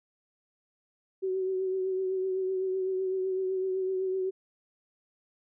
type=tone with vibrato; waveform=sine; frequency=376.9 Hz; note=F#4; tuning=32 cents sharp; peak=-27 dBFS; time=1.22-4.31 s; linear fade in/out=20 ms; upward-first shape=triangle; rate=7.9 Hz; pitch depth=33 cents each way; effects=none